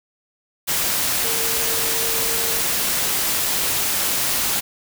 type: tone in noise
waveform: sine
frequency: 455.8 Hz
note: A#4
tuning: 39 cents flat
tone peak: -31 dBFS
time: 1.23-2.61 s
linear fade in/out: 20 ms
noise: white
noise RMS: -21 dBFS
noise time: 0.67-4.61 s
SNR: -13 dB
effects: none